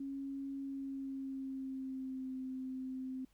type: tone with pitch glide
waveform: sine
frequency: 274.3 to 260.1 Hz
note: C#4 to C4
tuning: -18 to -10 cents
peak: -39 dBFS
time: 0-3.25 s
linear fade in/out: 5 ms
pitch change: -92 cents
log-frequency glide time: 0.6-2.35 s
effects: added 50 Hz sine -70 dBFS peak until 3.33 s + pink hiss -75 dBFS RMS until 3.33 s